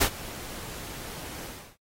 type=noise with ADSR envelope; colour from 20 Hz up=pink; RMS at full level=-19 dBFS; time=0-1.77 s; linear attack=17 ms; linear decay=78 ms; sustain=-21 dB; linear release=330 ms; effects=AAC 48 kbps